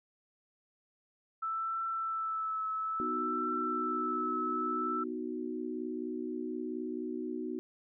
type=tone with vibrato; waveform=sine; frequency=1318.5 Hz; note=E6; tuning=in tune; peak=-32 dBFS; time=1.42-5.04 s; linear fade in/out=10 ms; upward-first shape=triangle; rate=0.59 Hz; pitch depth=28 cents each way
type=chord; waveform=sine; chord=B major; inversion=none; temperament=equal; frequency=246.9 / 311.1 / 370 Hz; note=B3 / D#4 / F#4; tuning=0 / 0 / 0 cents; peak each=-39 dBFS; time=3-7.59 s; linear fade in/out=0 ms
effects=none